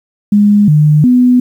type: tone with pitch steps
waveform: sine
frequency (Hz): 206 / 150.7 / 248.7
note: G#3 / D3 / B3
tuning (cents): -14 / +45 / +12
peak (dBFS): -4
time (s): 0.32-1.4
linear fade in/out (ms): 5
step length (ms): 360
effects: 7-bit

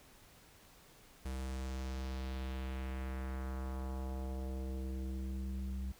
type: tone with low-pass filter sweep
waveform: square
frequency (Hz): 65.4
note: C2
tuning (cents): 0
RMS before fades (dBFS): -40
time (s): 1.25-5.92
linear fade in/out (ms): 5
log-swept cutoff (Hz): 11000 to 160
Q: 1.5
effects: pink hiss -61 dBFS RMS until 5.99 s

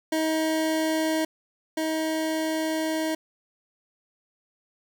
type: tone pair in turn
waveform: 25% pulse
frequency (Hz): 316.9 / 316.9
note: D#4 / D#4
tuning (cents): +32 / +32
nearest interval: unison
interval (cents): 0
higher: neither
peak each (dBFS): -19 / -21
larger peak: first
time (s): 0.12-1.25 / 1.77-3.15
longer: second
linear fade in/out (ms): 5
effects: none

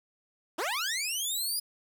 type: linear sweep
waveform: 15% pulse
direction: up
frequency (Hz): 277.2 to 4978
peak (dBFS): -23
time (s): 0.58-1.6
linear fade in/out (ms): 10
effects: none

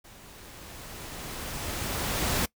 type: noise with level ramp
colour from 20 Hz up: pink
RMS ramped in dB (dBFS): -51 to -26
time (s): 0.04-2.46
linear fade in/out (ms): 10
effects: noise-tail reverb RT60 0.1 s tail -22 dB re dry

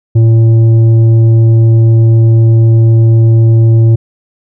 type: tone with tanh clipping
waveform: sine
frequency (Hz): 113.5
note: A#2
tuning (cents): -46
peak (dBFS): -4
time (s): 0.15-3.96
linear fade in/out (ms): 10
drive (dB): 7
effects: none

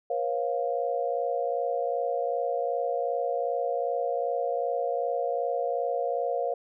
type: tone cluster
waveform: sine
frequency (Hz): 480.4 / 543 / 700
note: B4 / C#5 / F5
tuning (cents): -48 / -36 / +4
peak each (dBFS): -30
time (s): 0.1-6.54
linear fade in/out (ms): 5
effects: none

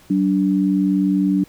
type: tone pair together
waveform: sine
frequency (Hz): 190 / 290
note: F#3 / D4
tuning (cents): +46 / -22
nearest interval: perfect fifth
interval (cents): 732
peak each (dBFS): -17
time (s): 0.1-1.44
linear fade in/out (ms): 5
effects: pink hiss -50 dBFS RMS until 1.48 s

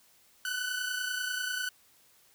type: tone pair together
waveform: sawtooth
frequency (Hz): 1478 / 1508.2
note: F#6 / F#6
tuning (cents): -2 / +33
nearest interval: unison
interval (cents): 35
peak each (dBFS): -32 / -30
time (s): 0.45-1.69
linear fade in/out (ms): 2
effects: white hiss -63 dBFS RMS until 2.34 s

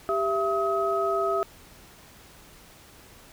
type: tone cluster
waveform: sine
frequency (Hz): 393.6 / 668 / 1271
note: G4 / E5 / D#6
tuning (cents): +7 / +23 / +36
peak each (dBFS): -27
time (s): 0.09-1.43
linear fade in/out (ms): 0
effects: pink hiss -51 dBFS RMS until 3.32 s

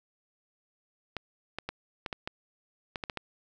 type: clicks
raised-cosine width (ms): 0.3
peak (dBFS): -18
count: 10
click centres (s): 1.167 / 1.586 / 1.69 / 2.062 / 2.128 / 2.275 / 2.958 / 3.038 / 3.098 / 3.173
effects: none

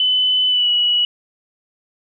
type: tone with pitch glide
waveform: sine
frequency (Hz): 3014 to 2930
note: F#7 to F#7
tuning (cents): +31 to -18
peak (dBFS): -13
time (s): 0-1.05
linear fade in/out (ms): 2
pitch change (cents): -49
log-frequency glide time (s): 0.47-0.69
effects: none

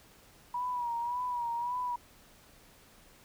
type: tone with vibrato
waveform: sine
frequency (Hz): 965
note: B5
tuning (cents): -40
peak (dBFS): -31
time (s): 0.54-1.96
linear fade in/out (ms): 5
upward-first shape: sine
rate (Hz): 1.8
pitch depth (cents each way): 57
effects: pink hiss -59 dBFS RMS until 3.24 s

